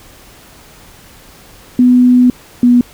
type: tone pair in turn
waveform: sine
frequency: 248.5 / 243.8 Hz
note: B3 / B3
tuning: +11 / -22 cents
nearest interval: unison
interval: 33 cents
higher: first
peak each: -4 dBFS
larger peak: neither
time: 1.79-2.3 / 2.63-2.81 s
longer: first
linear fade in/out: 2 ms
effects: pink hiss -40 dBFS RMS until 2.93 s